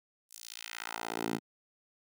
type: tone with high-pass filter sweep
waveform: 10% pulse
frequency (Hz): 56.7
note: A#1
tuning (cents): -47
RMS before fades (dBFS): -39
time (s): 0.29-1.4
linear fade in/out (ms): 50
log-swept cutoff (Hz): 8600 to 200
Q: 1.2
effects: none